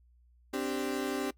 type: chord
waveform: 35% pulse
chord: C suspended second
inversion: none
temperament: equal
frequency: 261.6 / 293.7 / 392 Hz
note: C4 / D4 / G4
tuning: 0 / 0 / 0 cents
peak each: -34 dBFS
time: 0.53-1.31 s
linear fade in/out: 10 ms
effects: noise-tail reverb RT60 0.1 s tail -21 dB re dry + added 60 Hz sine -60 dBFS peak until 1.37 s